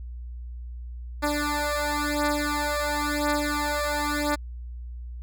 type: beating tone pair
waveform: 10% pulse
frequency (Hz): 293.9 / 294.86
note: D4 / D4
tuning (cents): +1 / +7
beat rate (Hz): 0.96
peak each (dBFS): -19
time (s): 1.22-4.36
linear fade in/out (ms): 20
effects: added 60 Hz sine -34 dBFS peak until 5.22 s

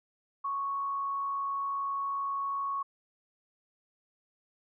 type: tone with frequency modulation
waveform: sine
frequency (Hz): 1108.7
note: C#6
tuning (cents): 0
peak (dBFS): -30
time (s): 0.44-2.83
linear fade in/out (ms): 10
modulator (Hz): 67.5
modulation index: 0.23
effects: none

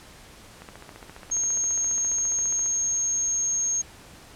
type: click train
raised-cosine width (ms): 0.5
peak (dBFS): -27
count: 31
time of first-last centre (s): 0.62-2.661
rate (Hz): 14.7
type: tone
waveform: sine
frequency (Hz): 6490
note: G#8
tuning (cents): -41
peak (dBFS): -22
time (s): 1.31-3.82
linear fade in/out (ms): 10
effects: pink hiss -48 dBFS RMS until 4.35 s + low-pass 11000 Hz 12 dB/octave

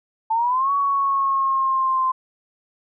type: exponential two-way sweep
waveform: sine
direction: up then down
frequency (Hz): 880 to 1126 to 1038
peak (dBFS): -17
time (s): 0.3-2.12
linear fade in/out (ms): 10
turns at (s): 0.72
effects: none

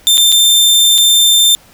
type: tone with dropouts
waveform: sawtooth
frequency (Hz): 3583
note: A7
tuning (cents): +31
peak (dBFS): -3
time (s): 0.07-1.55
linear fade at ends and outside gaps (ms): 0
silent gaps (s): 0.173-0.179 / 0.319-0.324 / 0.979-0.983
effects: pink hiss -44 dBFS RMS until 1.73 s

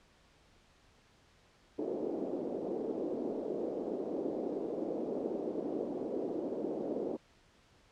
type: band-pass noise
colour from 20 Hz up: pink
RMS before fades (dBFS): -37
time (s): 1.78-7.17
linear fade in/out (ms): 10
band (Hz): 280 to 510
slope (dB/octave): 24
effects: pink hiss -65 dBFS RMS until 7.91 s + low-pass 6000 Hz 12 dB/octave

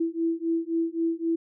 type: beating tone pair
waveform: sine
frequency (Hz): 329 / 332.8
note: E4 / E4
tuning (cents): -3 / +17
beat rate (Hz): 3.8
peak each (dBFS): -27 / -27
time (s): 0-1.36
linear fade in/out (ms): 10
effects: none

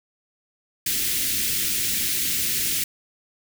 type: band-stop noise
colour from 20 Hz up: white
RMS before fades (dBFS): -24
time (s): 0.86-2.84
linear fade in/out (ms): 5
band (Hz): 360 to 1900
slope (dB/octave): 24
effects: none

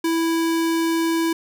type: tone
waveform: square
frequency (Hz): 329.6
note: E4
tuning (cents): 0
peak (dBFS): -19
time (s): 0.04-1.33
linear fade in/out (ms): 5
effects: none

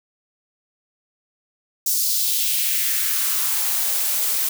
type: noise with high-pass filter sweep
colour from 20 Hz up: blue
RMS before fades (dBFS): -21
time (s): 1.86-4.49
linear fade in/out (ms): 5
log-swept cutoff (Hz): 5800 to 310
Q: 1.9
effects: none

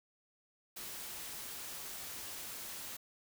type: noise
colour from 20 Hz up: white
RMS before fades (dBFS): -45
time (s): 0.76-2.97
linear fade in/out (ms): 10
effects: none

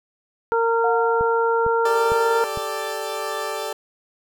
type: harmonic tone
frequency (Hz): 460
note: A#4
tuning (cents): -23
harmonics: 1 / 2 / 3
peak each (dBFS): -19 / -22 / -24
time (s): 0.52-2.44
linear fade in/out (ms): 0
type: tone with exponential decay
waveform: sine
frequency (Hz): 720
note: F#5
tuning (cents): -47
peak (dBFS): -21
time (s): 0.84-2.04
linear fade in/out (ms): 2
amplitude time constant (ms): 260
type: click train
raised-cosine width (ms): 5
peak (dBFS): -20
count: 4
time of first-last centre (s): 1.21-2.574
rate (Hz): 2.2
type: chord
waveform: 20% pulse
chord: G suspended second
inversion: none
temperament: equal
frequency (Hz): 392 / 440 / 587.3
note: G4 / A4 / D5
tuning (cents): 0 / 0 / 0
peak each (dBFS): -27 / -24 / -24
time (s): 1.85-3.73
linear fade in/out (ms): 5
effects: none

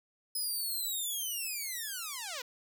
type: linear sweep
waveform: 5% pulse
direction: down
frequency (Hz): 5100 to 464.9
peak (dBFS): -26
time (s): 0.35-2.42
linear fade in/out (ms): 5
effects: none

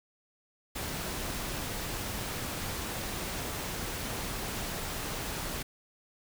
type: noise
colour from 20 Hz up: pink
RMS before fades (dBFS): -36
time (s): 0.75-5.63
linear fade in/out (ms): 10
effects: none

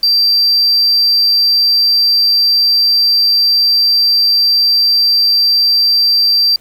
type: tone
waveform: triangle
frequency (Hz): 4699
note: D8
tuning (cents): 0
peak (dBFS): -6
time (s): 0.03-6.56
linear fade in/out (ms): 2
effects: tanh soft clip ceiling -2 dBFS + pink hiss -48 dBFS RMS until 6.6 s

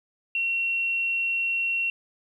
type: tone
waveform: sine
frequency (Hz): 2730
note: F7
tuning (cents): -40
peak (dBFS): -23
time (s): 0.35-1.9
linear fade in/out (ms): 2
effects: 10-bit

